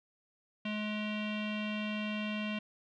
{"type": "tone with low-pass filter", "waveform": "square", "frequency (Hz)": 211.7, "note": "G#3", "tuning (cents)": 33, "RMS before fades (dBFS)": -36, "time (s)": [0.65, 2.59], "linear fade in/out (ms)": 5, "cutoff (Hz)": 2900, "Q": 6.3, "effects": []}